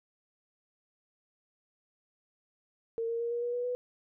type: tone with pitch steps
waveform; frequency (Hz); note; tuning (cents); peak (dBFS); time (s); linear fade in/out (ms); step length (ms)
sine; 457.5 / 463.4 / 469.3 / 475.3 / 481.4 / 487.5 / 493.7; A#4 / A#4 / A#4 / A#4 / B4 / B4 / B4; -32 / -10 / +12 / +34 / -44 / -23 / -1; -30; 2.98-3.75; 0; 110
effects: none